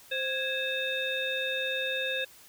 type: harmonic tone with a mistuned harmonic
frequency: 523.3 Hz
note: C5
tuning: in tune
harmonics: 1 / 3 / 5 / 7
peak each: -34 / -34 / -34 / -34 dBFS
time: 0.11-2.25 s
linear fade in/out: 10 ms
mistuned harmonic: 3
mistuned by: +90 cents
effects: white hiss -54 dBFS RMS until 2.48 s